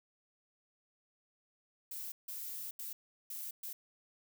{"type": "noise bursts at uneven times", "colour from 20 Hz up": "violet", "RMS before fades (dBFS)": -43, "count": 5, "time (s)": [[1.91, 2.12], [2.28, 2.71], [2.79, 2.93], [3.3, 3.51], [3.63, 3.73]], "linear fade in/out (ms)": 5, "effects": []}